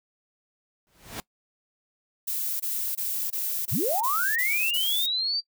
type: noise with exponential growth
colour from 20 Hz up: pink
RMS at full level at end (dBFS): -32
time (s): 0.87-1.2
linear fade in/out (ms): 0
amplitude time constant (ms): 71
type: noise bursts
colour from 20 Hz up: violet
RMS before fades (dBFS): -29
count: 8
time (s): 2.27-5.064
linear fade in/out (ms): 10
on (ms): 330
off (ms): 22
type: linear sweep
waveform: sine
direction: up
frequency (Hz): 66 to 4699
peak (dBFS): -24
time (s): 3.71-5.41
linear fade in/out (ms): 20
effects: noise-tail reverb RT60 0.1 s tail -21 dB re dry